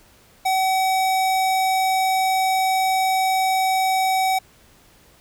square tone, 758 Hz, F#5, 42 cents sharp, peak -18 dBFS, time 0.45-4.39 s, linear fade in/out 10 ms, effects pink hiss -53 dBFS RMS until 5.2 s

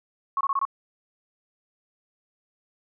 sine tone bursts, 1100 Hz, C#6, 14 cents flat, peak -21 dBFS, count 5, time 0.37-0.652 s, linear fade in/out 2 ms, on 38 ms, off 23 ms, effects none

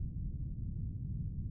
white low-pass noise, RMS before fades -39 dBFS, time 0-1.5 s, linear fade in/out 5 ms, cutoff 150 Hz, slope 24 dB/octave, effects none

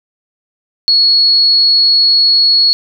sine tone, 4352 Hz, C#8, 33 cents flat, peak -6 dBFS, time 0.88-2.73 s, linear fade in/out 0 ms, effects none

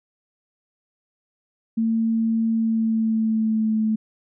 sine tone with pitch glide, 225.5 to 218.2 Hz, A3 to A3, +43 to -14 cents, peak -18 dBFS, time 1.77-3.96 s, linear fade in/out 10 ms, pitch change -57 cents, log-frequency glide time 2.53-3.78 s, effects none

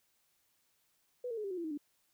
sine tone with pitch steps, 493.9 / 458.2 / 425 / 394.3 / 365.8 / 339.3 / 314.8 / 292 Hz, B4 / A#4 / G#4 / G4 / F#4 / F4 / D#4 / D4, 0 / -30 / +40 / +10 / -20 / -50 / +20 / -10 cents, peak -36 dBFS, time 1.24-1.776 s, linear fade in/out 5 ms, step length 67 ms, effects white hiss -75 dBFS RMS until 2.13 s

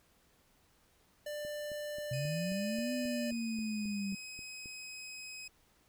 square tone, 593 Hz, D5, 17 cents sharp, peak -39 dBFS, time 1.26-3.31 s, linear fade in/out 5 ms
click train, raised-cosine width 3 ms, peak -39 dBFS, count 13, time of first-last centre 1.45-4.659 s, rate 3.74 Hz
sine linear two-way sweep, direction up then down, 125.1 to 252.2 to 193.8 Hz, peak -34 dBFS, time 2.11-4.15 s, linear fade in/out 5 ms, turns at 2.93 s
20% pulse tone with pitch glide, 2500 to 2531 Hz, D#7 to D#7, +8 to +29 cents, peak -39 dBFS, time 2.13-5.48 s, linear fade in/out 5 ms, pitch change +21 cents, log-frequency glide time 3.87-4.19 s
effects pink hiss -69 dBFS RMS until 5.88 s

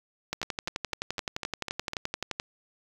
two click trains, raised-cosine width 0.2 ms, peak -16 / -13 dBFS, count 7 / 25, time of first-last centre 0.43-1.934 / 0.33-2.399 s, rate 3.99 / 11.6 Hz, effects 7-bit

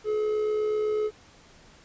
triangle tone with amplitude modulation, 426.8 Hz, G#4, 47 cents sharp, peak -20 dBFS, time 0.04-1.11 s, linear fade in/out 50 ms, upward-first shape sine, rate 67.9 Hz, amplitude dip 35%, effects pink hiss -54 dBFS RMS until 1.84 s + resampled to 16000 Hz

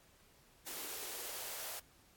white noise with high-pass filter sweep, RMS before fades -44 dBFS, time 0.66-1.8 s, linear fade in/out 10 ms, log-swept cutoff 300 to 620 Hz, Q 2.1, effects pink hiss -66 dBFS RMS until 2.16 s + AAC 64 kbps

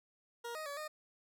20% pulse tone with pitch steps, 471.3 / 624 / 570 / 613 Hz, A#4 / D#5 / C#5 / D#5, +19 / +5 / +48 / -26 cents, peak -36 dBFS, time 0.44-0.88 s, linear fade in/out 10 ms, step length 110 ms, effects none

